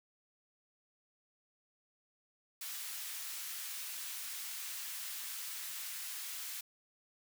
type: high-pass noise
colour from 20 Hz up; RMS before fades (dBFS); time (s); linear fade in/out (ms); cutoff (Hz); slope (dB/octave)
white; -43; 2.61-6.61; 5; 1400; 12
effects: none